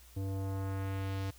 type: tone with low-pass filter sweep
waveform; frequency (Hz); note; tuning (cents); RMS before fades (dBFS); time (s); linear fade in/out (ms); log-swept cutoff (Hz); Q
square; 96.9; G2; -20; -36; 0.16-1.31; 10; 430 to 5800; 1
effects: added 60 Hz sine -56 dBFS peak until 1.38 s + white hiss -60 dBFS RMS until 1.38 s